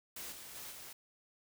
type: noise with level steps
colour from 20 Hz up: white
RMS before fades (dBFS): -45 / -50 / -47 / -50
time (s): 0.16-0.93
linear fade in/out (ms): 5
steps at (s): 0.32 / 0.55 / 0.71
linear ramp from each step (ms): 5
effects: none